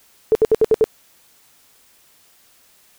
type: tone bursts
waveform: sine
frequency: 440 Hz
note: A4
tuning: in tune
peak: -9 dBFS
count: 6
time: 0.32-0.841 s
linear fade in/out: 0 ms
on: 31 ms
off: 67 ms
effects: white hiss -54 dBFS RMS until 2.98 s